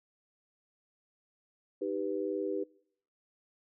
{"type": "chord", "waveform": "sine", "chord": "Eb augmented", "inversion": "none", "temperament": "equal", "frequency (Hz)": [311.1, 392, 493.9], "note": ["Eb4", "G4", "B4"], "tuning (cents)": [0, 0, 0], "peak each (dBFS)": [-37, -34, -36], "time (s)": [1.81, 2.64], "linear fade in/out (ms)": 10, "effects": ["noise-tail reverb RT60 0.7 s tail -25 dB re dry"]}